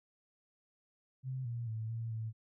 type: tone with pitch steps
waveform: sine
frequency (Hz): 130.3 / 118.1 / 110.7 / 114.3 / 111.3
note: C3 / A#2 / A2 / A#2 / A2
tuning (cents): -7 / +23 / +11 / -34 / +20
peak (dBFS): -36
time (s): 1.23-2.33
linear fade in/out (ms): 50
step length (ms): 220
effects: none